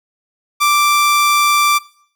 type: tone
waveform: sawtooth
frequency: 1174.7 Hz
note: D6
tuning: in tune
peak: -7 dBFS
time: 0.6-1.79 s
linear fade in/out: 20 ms
effects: noise-tail reverb RT60 0.6 s tail -21 dB re dry